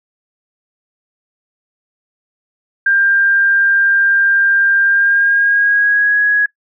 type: tone with pitch glide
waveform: sine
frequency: 1594 to 1668.4 Hz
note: G6 to G#6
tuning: +28 to +7 cents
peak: -9 dBFS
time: 2.86-6.46 s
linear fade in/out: 5 ms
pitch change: +79 cents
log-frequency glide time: 4.85-6.2 s
effects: noise-tail reverb RT60 0.1 s tail -22 dB re dry